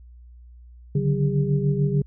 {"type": "tone cluster", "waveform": "sine", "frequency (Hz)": [142.7, 149.5, 188.7, 404.8], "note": ["D3", "D3", "F#3", "G#4"], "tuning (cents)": [-49, 31, 34, -44], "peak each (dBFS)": [-21, -25, -27, -28], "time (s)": [0.95, 2.02], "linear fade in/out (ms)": 5, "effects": ["added 60 Hz sine -43 dBFS peak until 2.06 s"]}